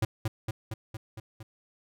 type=tone with echo; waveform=square; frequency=110 Hz; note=A2; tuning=in tune; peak=-24 dBFS; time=0.02-0.05 s; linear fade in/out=5 ms; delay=230 ms; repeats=6; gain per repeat=-3 dB; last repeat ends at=1.43 s; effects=none